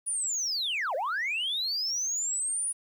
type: linear two-way sweep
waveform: sine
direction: down then up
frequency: 9800 to 493.9 to 9800 Hz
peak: -26 dBFS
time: 0.06-2.73 s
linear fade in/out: 20 ms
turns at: 0.95 s
effects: tanh soft clip ceiling -25 dBFS + 10-bit